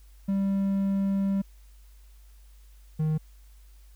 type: tone pair in turn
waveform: triangle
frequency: 196 / 155.57 Hz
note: G3 / D#3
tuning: 0 / 0 cents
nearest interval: major third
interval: 400 cents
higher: first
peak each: -21 dBFS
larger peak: neither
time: 0.28-1.42 / 2.99-3.18 s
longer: first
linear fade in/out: 10 ms
effects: added 50 Hz sine -49 dBFS peak until 3.95 s + white hiss -64 dBFS RMS until 3.95 s